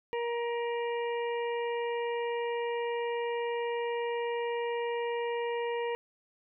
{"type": "harmonic tone", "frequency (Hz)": 471.8, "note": "A#4", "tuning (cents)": 21, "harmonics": [1, 2, 4, 5, 6], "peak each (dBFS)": [-31, -37, -43, -45, -47], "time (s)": [0.13, 5.95], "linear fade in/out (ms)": 0, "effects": []}